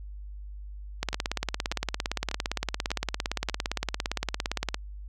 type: two click trains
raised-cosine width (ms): 0.2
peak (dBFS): -14 / -10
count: 5 / 66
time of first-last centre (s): 1.13-3.497 / 1.03-4.744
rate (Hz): 1.69 / 17.5
effects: added 50 Hz sine -38 dBFS peak until 5.08 s